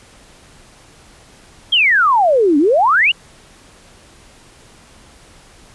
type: exponential two-way sweep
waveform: sine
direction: down then up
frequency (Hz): 3322 to 275.5 to 3004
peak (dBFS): -9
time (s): 1.72-3.12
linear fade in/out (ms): 10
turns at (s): 2.58
effects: pink hiss -45 dBFS RMS until 5.74 s + resampled to 24000 Hz